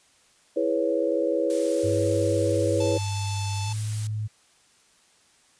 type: chord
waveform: sine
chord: C# minor seventh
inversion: first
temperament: equal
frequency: 329.6 / 415.3 / 493.9 / 554.4 Hz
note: E4 / G#4 / B4 / C#5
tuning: 0 / 0 / 0 / 0 cents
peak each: -27 / -30 / -26 / -26 dBFS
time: 0.56-2.98 s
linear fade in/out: 10 ms
type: noise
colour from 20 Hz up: blue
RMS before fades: -36 dBFS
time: 1.5-4.07 s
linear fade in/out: 0 ms
type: tone with pitch glide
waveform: sine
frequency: 100 to 107.18 Hz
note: G2 to A2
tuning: +35 to -45 cents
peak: -26 dBFS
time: 1.83-4.28 s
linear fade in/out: 20 ms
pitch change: +120 cents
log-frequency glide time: 3.64-3.7 s
type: harmonic tone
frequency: 877 Hz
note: A5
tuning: 6 cents flat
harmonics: 1 / 3 / 4 / 5 / 6 / 7 / 8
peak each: -36 / -41 / -42 / -43 / -44 / -44 / -45 dBFS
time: 2.8-3.73 s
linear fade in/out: 5 ms
effects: white hiss -60 dBFS RMS until 5.59 s + resampled to 22050 Hz